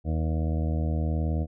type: harmonic tone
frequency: 79.1 Hz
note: D#2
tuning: 29 cents sharp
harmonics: 1 / 2 / 3 / 4 / 6 / 7 / 8 / 9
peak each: -25 / -31 / -35 / -37 / -41 / -42 / -43 / -44 dBFS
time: 0.04-1.47 s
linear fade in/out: 50 ms
effects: none